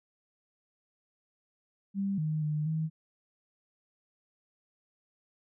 sine tone with pitch steps, 197 / 155 / 151.5 / 158.4 Hz, G3 / D#3 / D#3 / D#3, +9 / -6 / -46 / +31 cents, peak -28 dBFS, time 1.94-2.9 s, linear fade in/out 50 ms, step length 240 ms, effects none

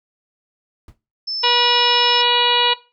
brown noise with exponential decay, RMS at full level -35 dBFS, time 0.88-0.98 s, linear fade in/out 2 ms, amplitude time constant 20 ms
sine tone, 5274 Hz, E8, in tune, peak -22 dBFS, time 1.27-2.22 s, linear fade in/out 10 ms
harmonic tone, 484.1 Hz, B4, 35 cents flat, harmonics 1 / 2 / 3 / 4 / 5 / 6 / 7 / 8 / 9, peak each -24 / -18 / -29 / -28 / -24 / -19 / -26 / -21 / -29 dBFS, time 1.43-2.74 s, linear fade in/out 10 ms
effects noise-tail reverb RT60 0.3 s tail -18 dB re dry

